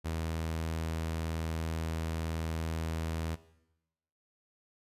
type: tone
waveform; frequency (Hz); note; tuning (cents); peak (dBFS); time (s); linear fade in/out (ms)
sawtooth; 81; E2; -30; -29; 0.04-3.36; 20
effects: noise-tail reverb RT60 0.9 s tail -17 dB re dry + resampled to 32000 Hz